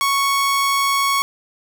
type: tone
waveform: sawtooth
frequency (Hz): 1108.7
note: C#6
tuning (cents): 0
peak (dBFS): -12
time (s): 0.01-1.22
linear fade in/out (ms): 0
effects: none